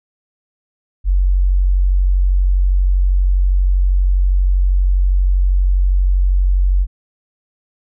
sine tone, 46.25 Hz, F#1, in tune, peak -10 dBFS, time 1.04-6.87 s, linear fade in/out 50 ms, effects none

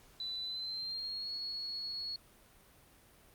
sine tone with pitch glide, 3987 to 4348 Hz, B7 to C#8, +16 to -34 cents, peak -37 dBFS, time 0.2-2.16 s, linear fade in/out 2 ms, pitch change +150 cents, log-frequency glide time 0.42-1.32 s, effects pink hiss -62 dBFS RMS until 3.34 s + Opus 48 kbps

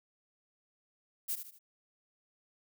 violet noise with echo, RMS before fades -34 dBFS, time 1.28-1.36 s, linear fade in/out 20 ms, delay 77 ms, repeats 3, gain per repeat -8 dB, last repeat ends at 1.591 s, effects none

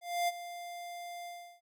square tone with ADSR envelope, 698 Hz, F5, 1 cent flat, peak -28 dBFS, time 0.01-1.61 s, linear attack 270 ms, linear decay 30 ms, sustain -14 dB, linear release 350 ms, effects none

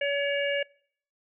harmonic tone, 566 Hz, C#5, 36 cents sharp, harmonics 1 / 3 / 4 / 5, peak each -27 / -32 / -33 / -34 dBFS, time 0.01-0.63 s, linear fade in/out 5 ms, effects noise-tail reverb RT60 0.6 s tail -25 dB re dry

